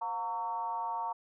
sine tone with frequency modulation, 918 Hz, A#5, 27 cents flat, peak -32 dBFS, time 0.01-1.13 s, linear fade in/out 10 ms, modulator 205 Hz, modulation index 0.79, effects none

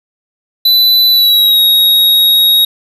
square tone with pitch glide, 3992 to 3781 Hz, B7 to A#7, +18 to +24 cents, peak -6 dBFS, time 0.65-2.65 s, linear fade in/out 5 ms, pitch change -94 cents, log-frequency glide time 1.1-1.6 s, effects none

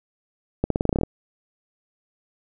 accelerating click train, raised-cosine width 2 ms, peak -7 dBFS, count 11, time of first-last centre 0.64-1.034 s, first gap 63 ms, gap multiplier 0.89, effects none

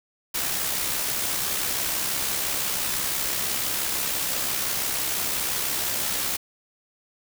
white noise with amplitude modulation, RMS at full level -25 dBFS, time 0.34-6.37 s, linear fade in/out 10 ms, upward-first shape sine, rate 65.9 Hz, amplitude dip 35%, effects none

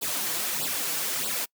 white noise with flanger, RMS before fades -29 dBFS, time 0.01-1.46 s, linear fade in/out 20 ms, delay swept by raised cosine 0.23 to 6.23 ms, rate 1.6 Hz, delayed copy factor +0.9, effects noise-tail reverb RT60 0.1 s tail -26 dB re dry + high-pass 150 Hz 12 dB/octave

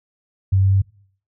sine tone with pitch steps, 96 / 96.61 / 97.23 Hz, G2 / G2 / G2, -36 / -25 / -14 cents, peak -12 dBFS, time 0.52-0.82 s, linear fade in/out 10 ms, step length 100 ms, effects noise-tail reverb RT60 0.6 s tail -25 dB re dry

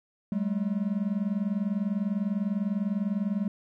triangle tone pair together, 192.2 / 212.2 Hz, G3 / G#3, -34 / +38 cents, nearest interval major second, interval 172 cents, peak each -27 dBFS, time 0.32-3.48 s, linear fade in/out 2 ms, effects none

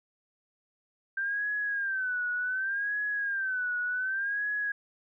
sine tone with vibrato, 1568 Hz, G6, in tune, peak -28 dBFS, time 1.17-4.72 s, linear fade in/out 5 ms, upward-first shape sine, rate 0.67 Hz, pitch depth 120 cents each way, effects none

